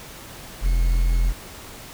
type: tone with quantisation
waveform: triangle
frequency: 42.67 Hz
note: F1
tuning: 39 cents flat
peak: -14 dBFS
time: 0.61-1.34 s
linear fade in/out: 50 ms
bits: 7
effects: pink hiss -40 dBFS RMS until 1.93 s